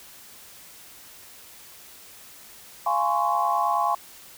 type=chord; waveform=sine; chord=Db major seventh; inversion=first; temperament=just; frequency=693 / 831.5 / 1039.4 / 1108.7 Hz; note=F5 / Ab5 / C6 / Db6; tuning=-14 / +2 / -12 / 0 cents; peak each=-27 / -25 / -26 / -26 dBFS; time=2.86-3.95 s; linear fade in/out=5 ms; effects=white hiss -47 dBFS RMS until 4.37 s